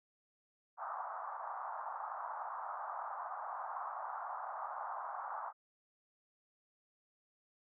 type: band-pass noise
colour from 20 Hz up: pink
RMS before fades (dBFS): -43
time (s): 0.77-5.53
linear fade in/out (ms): 50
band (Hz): 720 to 1300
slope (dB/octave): 48
effects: none